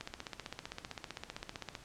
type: click train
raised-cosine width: 0.2 ms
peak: -23 dBFS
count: 28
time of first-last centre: 0.01-1.752 s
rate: 15.5 Hz
effects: pink hiss -56 dBFS RMS until 1.84 s + low-pass 8000 Hz 12 dB/octave